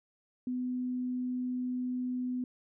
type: tone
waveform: sine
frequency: 250.8 Hz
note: B3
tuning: 27 cents sharp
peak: -31 dBFS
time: 0.47-2.44 s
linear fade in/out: 2 ms
effects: none